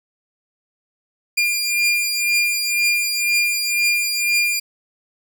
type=beating tone pair; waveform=sawtooth; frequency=2400 / 2402 Hz; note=D7 / D7; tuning=+37 / +38 cents; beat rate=2 Hz; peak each=-15 / -19 dBFS; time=1.37-4.6 s; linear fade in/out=10 ms; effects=none